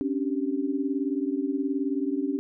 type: tone cluster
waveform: sine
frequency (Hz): 270.6 / 289.4 / 388.6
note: C#4 / D4 / G4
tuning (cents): -42 / -25 / -15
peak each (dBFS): -28 / -28 / -33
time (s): 0.01-2.39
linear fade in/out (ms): 0
effects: none